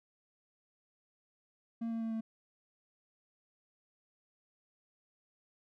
triangle tone with pitch steps, 229.5 / 227.4 / 225.3 / 223.2 Hz, A#3 / A#3 / A3 / A3, -27 / -43 / +41 / +25 cents, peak -32 dBFS, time 1.81-2.21 s, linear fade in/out 10 ms, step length 100 ms, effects none

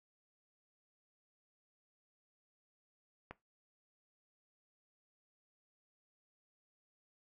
click, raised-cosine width 0.5 ms, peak -30 dBFS, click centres 3.31 s, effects noise-tail reverb RT60 0.2 s tail -18 dB re dry

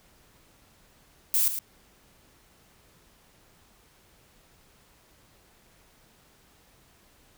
violet noise with echo, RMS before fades -23 dBFS, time 1.34-1.48 s, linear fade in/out 0 ms, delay 110 ms, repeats 1, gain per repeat -9 dB, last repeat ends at 1.59 s, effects pink hiss -60 dBFS RMS until 7.37 s

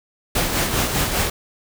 pink noise with tremolo, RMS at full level -19 dBFS, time 0.35-1.3 s, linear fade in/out 5 ms, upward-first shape sine, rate 5 Hz, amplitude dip 45%, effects none

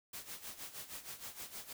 white noise with tremolo, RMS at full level -45 dBFS, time 0.13-1.73 s, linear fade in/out 5 ms, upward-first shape sine, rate 6.4 Hz, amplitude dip 75%, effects none

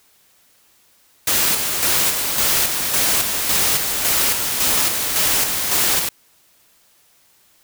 white noise with tremolo, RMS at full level -17 dBFS, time 1.27-6.09 s, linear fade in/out 5 ms, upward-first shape square, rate 1.8 Hz, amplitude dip 40%, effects white hiss -56 dBFS RMS until 7.63 s

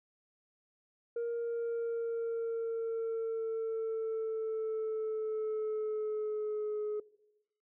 sine tone with pitch glide, 468.7 to 422.4 Hz, A#4 to G#4, +9 to +29 cents, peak -30 dBFS, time 1.16-7 s, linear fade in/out 5 ms, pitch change -180 cents, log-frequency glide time 1.31-6.83 s, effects noise-tail reverb RT60 1.0 s tail -22 dB re dry + tanh soft clip ceiling -31 dBFS

